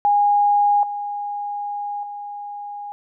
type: tone with level steps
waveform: sine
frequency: 820 Hz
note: G#5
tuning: 22 cents flat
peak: -13 / -24 / -29 dBFS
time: 0.05-2.92 s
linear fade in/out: 0 ms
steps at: 0.83 / 2.03 s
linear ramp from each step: 2 ms
effects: none